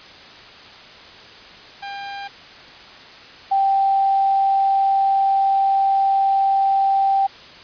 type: tone pair in turn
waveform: sawtooth / sine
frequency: 799 / 782.6 Hz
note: G5 / G5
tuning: +33 / -3 cents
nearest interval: unison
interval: 36 cents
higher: first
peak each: -25 / -14 dBFS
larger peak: second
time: 1.82-2.28 / 3.51-7.27 s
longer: second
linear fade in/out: 10 ms
effects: white hiss -41 dBFS RMS until 7.63 s + resampled to 11025 Hz